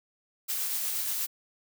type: noise with tremolo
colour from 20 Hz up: blue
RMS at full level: -30 dBFS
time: 0.48-1.27 s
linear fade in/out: 20 ms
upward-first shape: sine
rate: 8.4 Hz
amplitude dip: 25%
effects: none